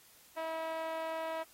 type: tone with band-pass filter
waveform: 5% pulse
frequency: 323 Hz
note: E4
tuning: 35 cents flat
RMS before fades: -38 dBFS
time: 0.36-1.44 s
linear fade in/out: 20 ms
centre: 740 Hz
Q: 4.2
effects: white hiss -61 dBFS RMS until 1.53 s + AAC 48 kbps